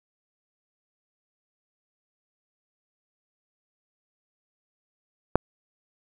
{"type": "click", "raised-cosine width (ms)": 1, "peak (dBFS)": -3, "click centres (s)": 5.356, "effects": ["7-bit"]}